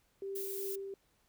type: tone with tremolo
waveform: sine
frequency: 392 Hz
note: G4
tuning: in tune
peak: -37 dBFS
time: 0.22-0.94 s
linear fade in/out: 2 ms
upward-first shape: sine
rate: 2.6 Hz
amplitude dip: 30%
type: noise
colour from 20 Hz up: violet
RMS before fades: -42 dBFS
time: 0.35-0.76 s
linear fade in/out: 10 ms
effects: pink hiss -73 dBFS RMS until 1.28 s